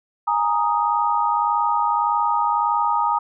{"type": "chord", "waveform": "sine", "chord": "Ab suspended second", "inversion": "none", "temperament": "equal", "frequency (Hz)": [830.6, 932.3, 1244.5], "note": ["Ab5", "Bb5", "Eb6"], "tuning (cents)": [0, 0, 0], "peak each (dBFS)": [-23, -20, -22], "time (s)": [0.27, 3.19], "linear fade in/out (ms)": 10, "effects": []}